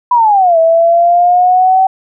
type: exponential two-way sweep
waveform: sine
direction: down then up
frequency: 1000 to 650 to 765 Hz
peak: -5 dBFS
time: 0.11-1.87 s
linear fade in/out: 5 ms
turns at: 0.58 s
effects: none